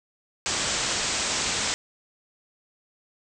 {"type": "low-pass noise", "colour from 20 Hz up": "white", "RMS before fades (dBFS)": -27, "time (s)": [0.46, 1.74], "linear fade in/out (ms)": 0, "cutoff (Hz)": 8200, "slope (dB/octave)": 96, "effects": []}